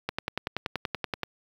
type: click train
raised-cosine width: 0.3 ms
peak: -12 dBFS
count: 13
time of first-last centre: 0.09-1.233 s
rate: 10.5 Hz
effects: high-pass 60 Hz 12 dB/octave + 8-bit